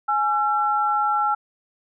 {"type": "tone pair together", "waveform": "sine", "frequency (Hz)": [837, 1351.8], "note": ["G#5", "E6"], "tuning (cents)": [13, 43], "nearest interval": "minor sixth", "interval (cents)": 830, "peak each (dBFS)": -21, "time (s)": [0.08, 1.35], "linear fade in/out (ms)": 10, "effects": []}